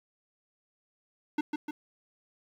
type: tone with echo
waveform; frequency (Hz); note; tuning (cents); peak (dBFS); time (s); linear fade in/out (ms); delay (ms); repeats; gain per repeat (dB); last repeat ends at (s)
square; 300; D4; +37; -26; 1.38-1.41; 5; 150; 2; -4; 1.71
effects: low-pass 3000 Hz 12 dB/octave + 9-bit